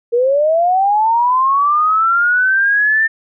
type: linear sweep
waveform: sine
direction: up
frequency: 462 to 1800 Hz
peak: -10 dBFS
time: 0.12-3.08 s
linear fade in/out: 20 ms
effects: none